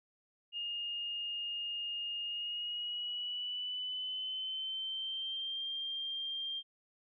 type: tone with pitch glide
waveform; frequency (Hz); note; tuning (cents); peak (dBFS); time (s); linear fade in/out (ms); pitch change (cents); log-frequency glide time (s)
sine; 2839 to 3187; F7 to G7; +28 to +28; -36; 0.52-6.63; 50; +200; 2.23-5.64
effects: none